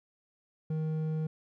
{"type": "tone with hard clipping", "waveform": "sine", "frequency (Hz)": 157, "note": "D#3", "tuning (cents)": 16, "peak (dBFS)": -31, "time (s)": [0.7, 1.27], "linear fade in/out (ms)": 5, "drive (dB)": 6, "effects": []}